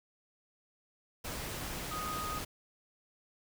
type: tone in noise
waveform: sine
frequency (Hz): 1244.5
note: D#6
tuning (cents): 0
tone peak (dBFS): -37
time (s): 1.91-2.39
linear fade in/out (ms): 10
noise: pink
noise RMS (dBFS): -40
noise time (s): 1.24-2.45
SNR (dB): 0
effects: none